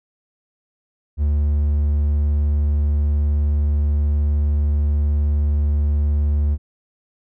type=tone; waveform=triangle; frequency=73.42 Hz; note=D2; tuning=in tune; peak=-13 dBFS; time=1.17-6.58 s; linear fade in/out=50 ms; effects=none